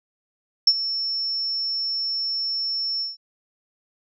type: tone with ADSR envelope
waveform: sine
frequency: 5400 Hz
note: E8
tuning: 41 cents sharp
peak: -9 dBFS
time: 0.67-3.17 s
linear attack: 4 ms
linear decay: 53 ms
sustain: -14 dB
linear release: 160 ms
effects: none